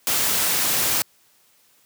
white noise, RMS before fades -21 dBFS, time 0.07-1.02 s, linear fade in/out 0 ms, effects white hiss -59 dBFS RMS until 1.85 s + high-pass 80 Hz 12 dB/octave

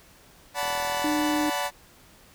sawtooth chord, B minor seventh, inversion first, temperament equal with one note detuned, 575.6 / 740 / 880 / 987.8 Hz, D5 / F#5 / A5 / B5, -35 / 0 / 0 / 0 cents, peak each -28 dBFS, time 0.54-1.71 s, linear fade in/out 50 ms
click train, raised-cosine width 1 ms, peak -27 dBFS, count 36, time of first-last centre 0.63-1.484 s, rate 41 Hz
sine tone, 300 Hz, D4, 37 cents sharp, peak -24 dBFS, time 1.04-1.5 s, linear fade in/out 5 ms
effects pink hiss -54 dBFS RMS until 2.34 s

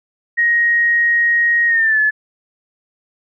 sine tone with pitch glide, 1879 to 1723.1 Hz, A#6 to A6, +13 to -37 cents, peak -11 dBFS, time 0.37-2.11 s, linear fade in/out 20 ms, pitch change -150 cents, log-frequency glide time 1.67-2 s, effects none

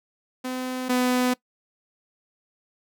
sawtooth tone pair in turn, 255.2 / 250.5 Hz, C4 / B3, -43 / +25 cents, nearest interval unison, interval 32 cents, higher first, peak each -24 / -16 dBFS, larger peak second, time 0.44-0.89 / 0.89-1.34 s, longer neither, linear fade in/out 10 ms, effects noise-tail reverb RT60 0.1 s tail -21 dB re dry

